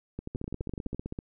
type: two click trains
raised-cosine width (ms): 3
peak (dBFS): -22 / -22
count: 14 / 10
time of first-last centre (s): 0.35-1.189 / 0.19-0.946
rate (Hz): 15.5 / 11.9
effects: none